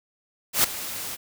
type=noise with ADSR envelope; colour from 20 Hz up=white; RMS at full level=-17 dBFS; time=0.53-1.17 s; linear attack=110 ms; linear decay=6 ms; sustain=-16 dB; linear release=31 ms; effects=none

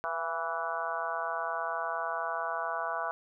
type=harmonic tone with a mistuned harmonic; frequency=164.3 Hz; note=E3; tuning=5 cents flat; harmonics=3 / 4 / 5 / 6 / 7 / 8 / 9; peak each=-45 / -36 / -40 / -38 / -37 / -41 / -38 dBFS; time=0.04-3.11 s; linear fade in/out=0 ms; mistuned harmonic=4; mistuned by=+35 cents; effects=none

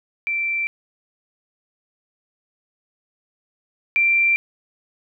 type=tone pair in turn; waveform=sine; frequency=2344 / 2358 Hz; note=D7 / D7; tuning=-4 / +6 cents; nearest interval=unison; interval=10 cents; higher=second; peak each=-20 / -14 dBFS; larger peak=second; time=0.27-0.67 / 3.96-4.36 s; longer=neither; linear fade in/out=0 ms; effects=none

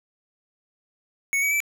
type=tone with pitch steps; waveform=square; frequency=2217 / 2268 / 2319 Hz; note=C#7 / C#7 / D7; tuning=0 / +39 / -22 cents; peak=-21 dBFS; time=1.33-1.603 s; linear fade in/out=0 ms; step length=91 ms; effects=none

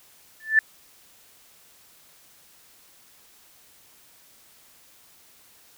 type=tone with exponential growth; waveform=sine; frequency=1760 Hz; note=A6; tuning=in tune; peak=-10 dBFS; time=0.4-0.59 s; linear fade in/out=2 ms; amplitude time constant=40 ms; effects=white hiss -55 dBFS RMS until 5.77 s

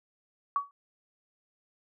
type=tone with exponential decay; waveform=sine; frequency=1131 Hz; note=C#6; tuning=34 cents sharp; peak=-21 dBFS; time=0.56-0.71 s; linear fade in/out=1 ms; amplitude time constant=31 ms; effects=none

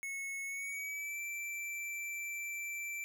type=tone with pitch glide; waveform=square; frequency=2195 to 2339 Hz; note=C#7 to D7; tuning=-18 to -8 cents; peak=-39 dBFS; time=0.03-3.04 s; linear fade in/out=0 ms; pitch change=+110 cents; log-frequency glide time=0.45-1.2 s; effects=none

